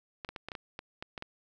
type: clicks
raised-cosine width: 0.3 ms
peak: -23 dBFS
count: 10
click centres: 0.248 / 0.29 / 0.362 / 0.486 / 0.518 / 0.552 / 0.791 / 1.025 / 1.178 / 1.224 s
effects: none